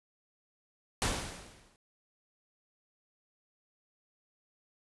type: noise with exponential decay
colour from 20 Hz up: pink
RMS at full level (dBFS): -28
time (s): 1.02-1.76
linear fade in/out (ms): 0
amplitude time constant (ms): 160
effects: resampled to 24000 Hz